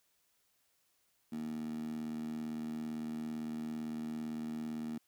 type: tone with high-pass filter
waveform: 15% pulse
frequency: 77.78 Hz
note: D#2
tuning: in tune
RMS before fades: -40 dBFS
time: 1.32-4.98 s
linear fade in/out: 5 ms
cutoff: 230 Hz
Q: 5.6
effects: white hiss -75 dBFS RMS until 5.07 s